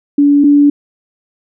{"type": "tone pair in turn", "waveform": "sine", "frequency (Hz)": [286.8, 288.5], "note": ["D4", "D4"], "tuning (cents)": [-41, -31], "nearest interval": "unison", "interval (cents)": 10, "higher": "second", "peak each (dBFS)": [-5, -4], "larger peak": "second", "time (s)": [[0.18, 0.44], [0.44, 0.7]], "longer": "neither", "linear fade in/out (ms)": 5, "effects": []}